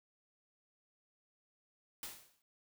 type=noise with exponential decay; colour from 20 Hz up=white; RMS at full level=-42 dBFS; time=2.03-2.42 s; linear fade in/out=1 ms; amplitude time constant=84 ms; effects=none